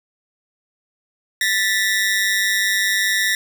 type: ring-modulated tone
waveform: sawtooth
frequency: 1864.7 Hz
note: A#6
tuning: in tune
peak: -10 dBFS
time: 1.41-3.35 s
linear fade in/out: 2 ms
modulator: 99.7 Hz
effects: none